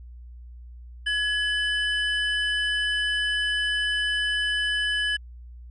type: tone pair together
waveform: triangle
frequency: 1685 / 3002 Hz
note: G#6 / F#7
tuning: +25 / +24 cents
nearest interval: minor seventh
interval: 999 cents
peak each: -23 / -25 dBFS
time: 1.06-5.17 s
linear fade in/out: 10 ms
effects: added 60 Hz sine -40 dBFS peak until 5.7 s + resampled to 22050 Hz